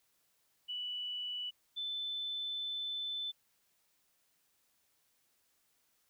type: tone pair in turn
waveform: sine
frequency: 2960 / 3520 Hz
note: F#7 / A7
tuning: 0 / 0 cents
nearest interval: minor third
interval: 300 cents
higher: second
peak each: -37 / -36 dBFS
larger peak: second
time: 0.68-1.51 / 1.76-3.32 s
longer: second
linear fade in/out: 20 ms
effects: white hiss -75 dBFS RMS until 6.09 s